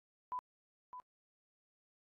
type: tone with echo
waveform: sine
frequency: 999 Hz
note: B5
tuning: 20 cents sharp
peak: -37 dBFS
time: 0.32-0.39 s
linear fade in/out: 0 ms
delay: 610 ms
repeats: 1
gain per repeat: -9 dB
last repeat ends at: 1 s
effects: AAC 32 kbps